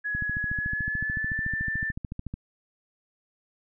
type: tone with pitch glide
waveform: sine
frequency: 1681 to 1772.7 Hz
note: G#6 to A6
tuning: +20 to +12 cents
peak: -27 dBFS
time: 0.04-1.92 s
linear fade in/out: 20 ms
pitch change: +92 cents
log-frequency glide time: 0.5-1.47 s
type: click train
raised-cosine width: 5 ms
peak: -21 dBFS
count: 31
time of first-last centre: 0.15-2.34 s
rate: 13.7 Hz
effects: none